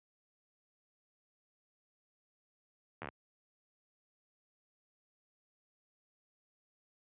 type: slowing click train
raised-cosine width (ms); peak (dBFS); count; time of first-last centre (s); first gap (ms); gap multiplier
0.5; -26; 6; 3.02-3.088; 12; 1.06
effects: high-pass 80 Hz 12 dB/octave + resampled to 8000 Hz